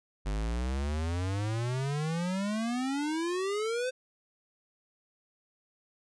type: exponential sweep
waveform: square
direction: up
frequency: 48.62 to 520 Hz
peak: -30 dBFS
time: 0.25-3.91 s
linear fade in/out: 20 ms
effects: resampled to 22050 Hz